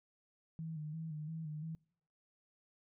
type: tone with vibrato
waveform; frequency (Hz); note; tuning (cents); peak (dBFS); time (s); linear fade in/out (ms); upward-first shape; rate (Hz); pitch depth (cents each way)
sine; 156.8; D#3; +14; -40; 0.59-1.75; 0; square; 2.9; 51
effects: noise-tail reverb RT60 0.7 s tail -26 dB re dry